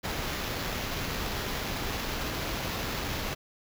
pink noise with sample-and-hold, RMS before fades -33 dBFS, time 0.03-3.35 s, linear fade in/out 20 ms, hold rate 8820 Hz, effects none

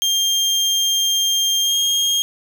30% pulse tone with pitch glide, 3198 to 3235 Hz, G7 to G#7, +34 to -46 cents, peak -13 dBFS, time 0.02-2.22 s, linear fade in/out 0 ms, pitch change +20 cents, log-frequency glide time 1.62-1.76 s, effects none

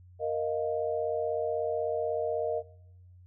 sine chord, Bb suspended fourth, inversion none, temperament equal, 466.2 / 622.3 / 698.5 Hz, Bb4 / Eb5 / F5, 0 / 0 / 0 cents, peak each -31 / -31 / -36 dBFS, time 0.19-2.63 s, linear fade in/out 50 ms, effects noise-tail reverb RT60 0.9 s tail -23 dB re dry + added 90 Hz sine -51 dBFS peak until 3.26 s

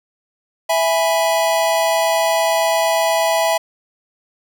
square chord, E major, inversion none, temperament equal, 659.3 / 830.6 / 987.8 Hz, E5 / G#5 / B5, 0 / 0 / 0 cents, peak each -17 / -21 / -23 dBFS, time 0.69-3.58 s, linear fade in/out 10 ms, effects none

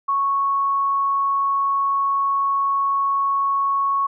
sine tone, 1106 Hz, C#6, 4 cents flat, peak -17 dBFS, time 0.08-4.07 s, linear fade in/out 10 ms, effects none

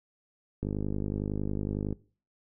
click train, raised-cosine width 3 ms, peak -19 dBFS, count 67, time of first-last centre 0.63-1.927 s, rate 50.9 Hz, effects noise-tail reverb RT60 0.4 s tail -21 dB re dry

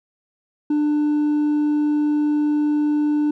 sine tone with hard clipping, 297.5 Hz, D4, 22 cents sharp, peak -17 dBFS, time 0.7-3.31 s, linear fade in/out 5 ms, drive 2 dB, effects none

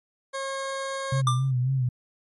20% pulse tone, 541 Hz, C#5, 42 cents flat, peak -24 dBFS, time 0.33-1.22 s, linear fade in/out 20 ms
sine tone with vibrato, 129.2 Hz, C3, 21 cents flat, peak -21 dBFS, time 1.12-1.89 s, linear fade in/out 5 ms, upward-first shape sine, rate 3.7 Hz, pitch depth 75 cents each way
square tone with exponential decay, 1187 Hz, D6, 18 cents sharp, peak -19 dBFS, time 1.27-1.51 s, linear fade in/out 2 ms, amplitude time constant 51 ms
effects MP3 48 kbps

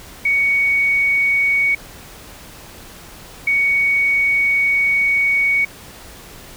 sine tone pair in turn, 2235 / 2235 Hz, C#7 / C#7, +14 / +14 cents, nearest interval unison, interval 0 cents, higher neither, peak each -13 dBFS, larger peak neither, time 0.25-1.75 / 3.47-5.65 s, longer second, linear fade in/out 5 ms, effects pink hiss -39 dBFS RMS until 6.56 s

